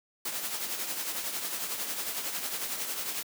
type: noise with tremolo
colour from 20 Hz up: white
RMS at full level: -32 dBFS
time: 0.25-3.23 s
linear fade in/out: 5 ms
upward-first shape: triangle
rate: 11 Hz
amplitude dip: 55%
effects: high-pass 200 Hz 12 dB/octave